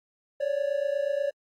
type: tone pair together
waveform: triangle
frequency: 552.7 / 581 Hz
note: C#5 / D5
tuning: -5 / -19 cents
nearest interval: minor second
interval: 86 cents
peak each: -26 dBFS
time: 0.4-1.31 s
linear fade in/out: 10 ms
effects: AAC 64 kbps